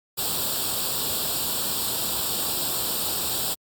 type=noise with comb filter; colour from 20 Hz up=white; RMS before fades=-26 dBFS; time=0.17-3.55 s; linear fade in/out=20 ms; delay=0.24 ms; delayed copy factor=+0.8; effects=high-pass 60 Hz 12 dB/octave + Opus 48 kbps